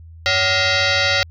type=tone with frequency modulation; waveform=sine; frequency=1221 Hz; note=D#6; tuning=33 cents flat; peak=-14 dBFS; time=0.26-1.23 s; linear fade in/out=0 ms; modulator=658 Hz; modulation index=5.7; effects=added 82 Hz sine -37 dBFS peak until 1.3 s